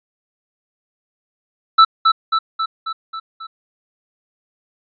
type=tone with echo; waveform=square; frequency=1318.5 Hz; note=E6; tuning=in tune; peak=-6 dBFS; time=1.78-1.85 s; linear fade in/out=10 ms; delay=270 ms; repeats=6; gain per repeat=-4 dB; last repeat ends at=3.47 s; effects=resampled to 11025 Hz